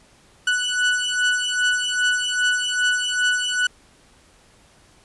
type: beating tone pair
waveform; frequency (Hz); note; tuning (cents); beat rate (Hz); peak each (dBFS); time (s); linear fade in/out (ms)
30% pulse; 1480 / 1482.5; F#6 / F#6; 0 / +3; 2.5; -19; 0.47-3.67; 5
effects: pink hiss -54 dBFS RMS until 5.04 s + resampled to 24000 Hz